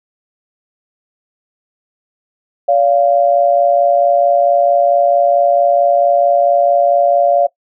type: tone pair together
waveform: sine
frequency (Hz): 571 / 695.5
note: D5 / F5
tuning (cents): -49 / -7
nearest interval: minor third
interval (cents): 342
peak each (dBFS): -11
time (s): 2.68-7.47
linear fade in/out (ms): 10
effects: noise-tail reverb RT60 0.1 s tail -20 dB re dry